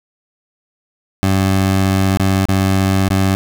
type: tone with dropouts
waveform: 20% pulse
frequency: 95.8 Hz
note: G2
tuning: 39 cents flat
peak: -7 dBFS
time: 1.23-3.35 s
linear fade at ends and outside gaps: 0 ms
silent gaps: 2.172-2.197 / 2.454-2.486 / 3.087-3.103 s
effects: none